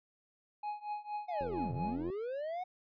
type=tone with tremolo; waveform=triangle; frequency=836 Hz; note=G#5; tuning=11 cents sharp; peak=-32 dBFS; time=0.63-1.97 s; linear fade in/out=5 ms; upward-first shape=triangle; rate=4.3 Hz; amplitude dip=95%
type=linear two-way sweep; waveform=triangle; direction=down then up; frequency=747 to 110 to 747 Hz; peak=-34 dBFS; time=1.28-2.64 s; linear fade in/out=10 ms; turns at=1.73 s
type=click train; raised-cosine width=2 ms; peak=-31 dBFS; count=61; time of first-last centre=1.41-2.1 s; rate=86.9 Hz
effects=resampled to 11025 Hz